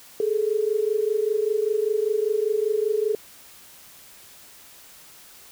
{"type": "tone pair together", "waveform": "sine", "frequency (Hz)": [415.3, 440.4], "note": ["G#4", "A4"], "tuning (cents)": [0, 2], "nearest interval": "minor second", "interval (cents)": 102, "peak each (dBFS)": -23, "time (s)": [0.2, 3.15], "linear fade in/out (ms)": 2, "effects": ["white hiss -48 dBFS RMS until 5.51 s"]}